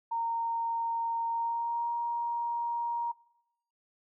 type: tone with pitch glide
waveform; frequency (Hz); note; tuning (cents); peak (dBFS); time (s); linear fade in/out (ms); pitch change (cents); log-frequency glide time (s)
sine; 923 to 941.3; A#5 to A#5; -17 to +17; -29; 0.11-3.12; 10; +34; 1.28-1.9
effects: noise-tail reverb RT60 0.8 s tail -22 dB re dry